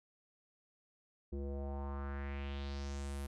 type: tone with low-pass filter sweep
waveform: square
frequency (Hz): 69.8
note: C#2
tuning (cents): +13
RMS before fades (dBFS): -41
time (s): 1.32-3.27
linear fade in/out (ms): 10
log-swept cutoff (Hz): 370 to 12000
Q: 2.8
effects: none